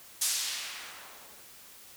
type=noise with low-pass filter sweep; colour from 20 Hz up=violet; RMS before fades=-36 dBFS; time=0.21-1.43 s; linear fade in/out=10 ms; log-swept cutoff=8300 to 450 Hz; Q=0.84; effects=white hiss -52 dBFS RMS until 1.96 s